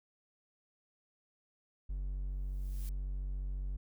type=tone; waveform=triangle; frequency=47.21 Hz; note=F#1; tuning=36 cents sharp; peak=-33 dBFS; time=1.89-3.77 s; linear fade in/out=10 ms
type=noise with exponential growth; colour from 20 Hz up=blue; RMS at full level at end=-50 dBFS; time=2.29-2.89 s; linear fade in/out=0 ms; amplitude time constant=130 ms
effects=none